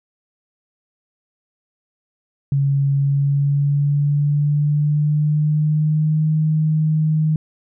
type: tone with pitch glide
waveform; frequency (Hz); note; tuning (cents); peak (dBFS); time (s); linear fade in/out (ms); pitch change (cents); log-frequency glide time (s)
sine; 139.4 to 155.57; C#3 to D#3; +10 to 0; -14; 2.52-7.36; 2; +190; 2.95-6.28
effects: none